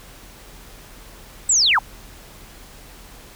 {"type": "linear sweep", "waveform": "sine", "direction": "down", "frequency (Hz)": [8060, 740], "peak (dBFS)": -13, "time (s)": [1.49, 1.79], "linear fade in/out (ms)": 5, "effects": ["added 41 Hz sine -45 dBFS peak until 3.35 s", "pink hiss -44 dBFS RMS until 3.35 s"]}